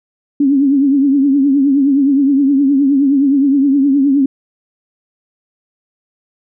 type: tone with vibrato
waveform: sine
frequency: 277.2 Hz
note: C#4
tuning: in tune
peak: -8 dBFS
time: 0.4-4.26 s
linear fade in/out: 5 ms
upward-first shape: triangle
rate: 9.6 Hz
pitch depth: 100 cents each way
effects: none